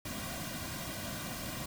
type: noise with comb filter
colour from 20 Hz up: pink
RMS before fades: -40 dBFS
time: 0.05-1.66 s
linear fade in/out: 5 ms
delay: 2.3 ms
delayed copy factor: -0.75
effects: none